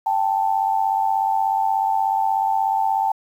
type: tone pair together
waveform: sine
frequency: 784.4 / 881 Hz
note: G5 / A5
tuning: +1 / +2 cents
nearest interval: major second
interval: 201 cents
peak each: -20 dBFS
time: 0.06-3.12 s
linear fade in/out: 5 ms
effects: 8-bit